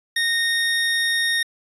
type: tone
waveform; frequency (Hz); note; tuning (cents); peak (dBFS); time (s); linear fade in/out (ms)
25% pulse; 1851; A#6; -13; -15; 0.16-1.43; 5
effects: resampled to 24000 Hz

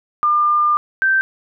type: tone pair in turn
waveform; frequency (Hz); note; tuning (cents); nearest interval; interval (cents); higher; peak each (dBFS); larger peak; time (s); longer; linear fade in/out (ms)
sine; 1201 / 1558.9; D6 / G6; +38 / -10; perfect fourth; 452; second; -12; neither; 0.23-0.77 / 1.02-1.21; first; 0
effects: none

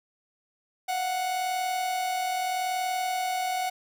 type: tone pair together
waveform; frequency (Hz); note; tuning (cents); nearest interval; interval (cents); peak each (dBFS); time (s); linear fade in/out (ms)
45% pulse; 699.2 / 740; F5 / F#5; +2 / 0; minor second; 98; -37 / -27; 0.88-3.7; 10
effects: none

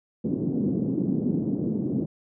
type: band-pass noise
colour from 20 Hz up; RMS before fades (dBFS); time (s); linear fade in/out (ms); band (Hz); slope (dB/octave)
pink; -26; 0.24-2.06; 10; 170 to 320; 24
effects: none

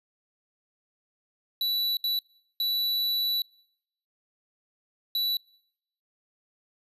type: tone bursts at uneven times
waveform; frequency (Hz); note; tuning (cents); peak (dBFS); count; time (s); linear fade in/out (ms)
square; 3948; B7; -1; -25; 4; 1.61-1.97 / 2.04-2.19 / 2.6-3.42 / 5.15-5.37; 2
effects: noise-tail reverb RT60 0.7 s tail -25 dB re dry + resampled to 32000 Hz

